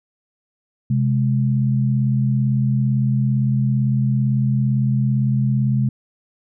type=tone pair together; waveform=sine; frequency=130.81 / 208.6 Hz; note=C3 / G#3; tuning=0 / +8 cents; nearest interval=minor sixth; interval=808 cents; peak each=-16 / -21 dBFS; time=0.9-5.89 s; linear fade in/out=5 ms; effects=none